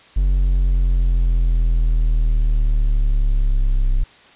triangle linear sweep, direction down, 46.8 to 32.33 Hz, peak -11 dBFS, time 0.16-4.04 s, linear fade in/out 10 ms, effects white hiss -47 dBFS RMS until 4.35 s + resampled to 8000 Hz

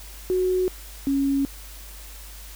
sine tone pair in turn, 368.7 / 276.2 Hz, F#4 / C#4, -6 / -6 cents, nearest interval perfect fourth, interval 500 cents, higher first, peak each -19 dBFS, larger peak neither, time 0.3-0.68 / 1.07-1.45 s, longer neither, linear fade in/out 0 ms, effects added 50 Hz sine -40 dBFS peak until 2.55 s + white hiss -44 dBFS RMS until 2.55 s

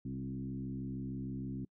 sine tone with frequency modulation, 196 Hz, G3, in tune, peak -37 dBFS, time 0.05-1.65 s, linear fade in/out 5 ms, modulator 66.4 Hz, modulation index 1.5, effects noise-tail reverb RT60 0.1 s tail -26 dB re dry

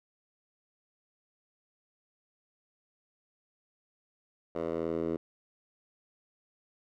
10% pulse tone with band-pass filter sweep, 82.41 Hz, E2, in tune, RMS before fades -33 dBFS, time 4.55-5.17 s, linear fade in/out 5 ms, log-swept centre 580 to 360 Hz, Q 1.7, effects none

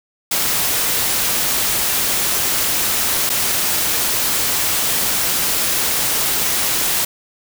white noise with dropouts, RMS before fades -18 dBFS, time 0.31-7.05 s, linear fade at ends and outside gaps 5 ms, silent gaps 3.294-3.299 s, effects none

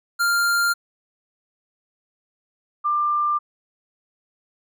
square / sine tone pair in turn, 1396 / 1190.1 Hz, F6 / D6, -1 / +23 cents, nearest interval minor third, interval 276 cents, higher first, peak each -18 dBFS, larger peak neither, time 0.19-0.74 / 2.84-3.39 s, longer neither, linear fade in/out 20 ms, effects none

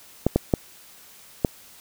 clicks, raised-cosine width 2 ms, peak -4 dBFS, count 4, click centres 0.266 / 0.36 / 0.538 / 1.448 s, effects white hiss -49 dBFS RMS until 1.8 s

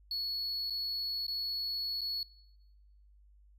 triangle tone with dropouts, 4384 Hz, C#8, 20 cents flat, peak -32 dBFS, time 0.11-2.23 s, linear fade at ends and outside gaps 2 ms, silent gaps 0.699-0.705 / 1.267-1.28 / 2.009-2.015 s, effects noise-tail reverb RT60 1.0 s tail -21 dB re dry + added 50 Hz sine -58 dBFS peak until 3.58 s

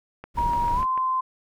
click train, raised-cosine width 0.5 ms, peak -22 dBFS, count 6, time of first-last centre 0.24-0.976 s, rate 6.79 Hz
brown noise, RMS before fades -30 dBFS, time 0.34-0.86 s, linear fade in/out 50 ms
sine tone with pitch glide, 950 to 1036 Hz, A#5 to C6, +33 to -17 cents, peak -21 dBFS, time 0.37-1.21 s, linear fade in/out 10 ms, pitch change +150 cents, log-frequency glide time 0.73-0.81 s
effects none

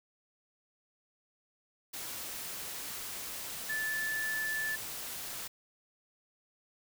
sine tone in noise, 1746 Hz, A6, 14 cents flat, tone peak -32 dBFS, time 3.69-4.76 s, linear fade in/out 10 ms, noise white, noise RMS -41 dBFS, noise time 1.93-5.48 s, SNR +6 dB, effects none

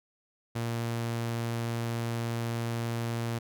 sawtooth tone, 116.54 Hz, A#2, in tune, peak -26 dBFS, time 0.55-3.39 s, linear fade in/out 10 ms, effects none

